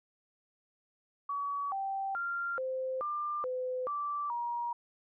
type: tone with pitch steps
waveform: sine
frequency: 1134 / 780 / 1388 / 520 / 1192 / 508 / 1166 / 950 Hz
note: C#6 / G5 / F6 / C5 / D6 / B4 / D6 / A#5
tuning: +39 / -9 / -11 / -11 / +25 / +49 / -13 / +33 cents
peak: -32 dBFS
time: 1.29-4.73 s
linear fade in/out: 5 ms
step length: 430 ms
effects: none